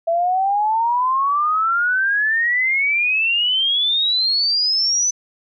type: exponential sweep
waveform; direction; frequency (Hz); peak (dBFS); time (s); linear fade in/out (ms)
sine; up; 659.3 to 6080; -15; 0.07-5.11; 10
effects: none